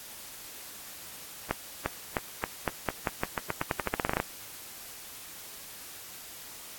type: accelerating click train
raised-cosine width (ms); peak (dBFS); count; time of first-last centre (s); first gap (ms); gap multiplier
0.5; -11; 21; 1.51-4.2; 350; 0.88
effects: white hiss -45 dBFS RMS until 6.78 s + AAC 64 kbps